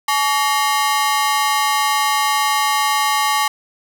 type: ring-modulated tone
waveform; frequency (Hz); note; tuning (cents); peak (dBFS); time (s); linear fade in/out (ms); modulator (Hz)
sawtooth; 996; B5; +14; -8; 0.08-3.48; 5; 141
effects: none